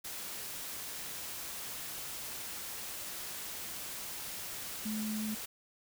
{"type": "tone in noise", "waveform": "sine", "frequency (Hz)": 215.3, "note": "A3", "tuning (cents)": -37, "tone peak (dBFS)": -34, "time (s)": [4.85, 5.35], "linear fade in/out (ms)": 10, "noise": "white", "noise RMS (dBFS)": -42, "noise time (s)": [0.04, 5.46], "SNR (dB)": 5, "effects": []}